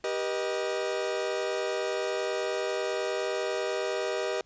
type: chord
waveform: 40% pulse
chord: G augmented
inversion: none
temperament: equal with one note detuned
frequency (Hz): 392 / 482 / 622.3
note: G4 / B4 / D#5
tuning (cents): 0 / -42 / 0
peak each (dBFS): -32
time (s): 0.04-4.41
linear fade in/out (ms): 2
effects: pink hiss -66 dBFS RMS until 4.45 s + resampled to 16000 Hz